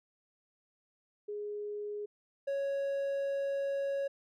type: tone pair in turn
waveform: sine / triangle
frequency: 415.3 / 554.4 Hz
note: G#4 / C#5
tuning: 0 / 0 cents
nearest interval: perfect fourth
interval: 500 cents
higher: second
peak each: -36 / -29 dBFS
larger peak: second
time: 1.28-2.06 / 2.47-4.08 s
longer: second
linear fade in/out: 10 ms
effects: none